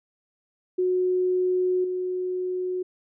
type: tone with level steps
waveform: sine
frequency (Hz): 366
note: F#4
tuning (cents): -19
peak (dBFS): -20 / -25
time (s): 0.78-2.83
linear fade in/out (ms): 10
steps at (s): 1.84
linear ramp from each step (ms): 5
effects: none